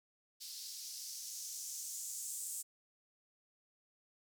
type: noise with band-pass filter sweep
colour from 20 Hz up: violet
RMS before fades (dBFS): -45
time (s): 0.4-2.63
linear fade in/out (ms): 20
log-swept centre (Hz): 4500 to 8000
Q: 2.8
effects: none